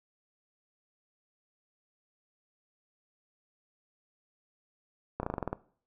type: slowing click train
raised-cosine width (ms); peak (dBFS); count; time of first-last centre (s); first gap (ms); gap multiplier
1; -18; 9; 5.2-5.53; 31; 1.08
effects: noise-tail reverb RT60 0.5 s tail -19 dB re dry